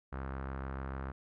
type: tone with low-pass filter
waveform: sawtooth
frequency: 66.8 Hz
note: C2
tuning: 36 cents sharp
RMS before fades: -40 dBFS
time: 0.12-1.12 s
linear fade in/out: 10 ms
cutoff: 1400 Hz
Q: 2.5
effects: none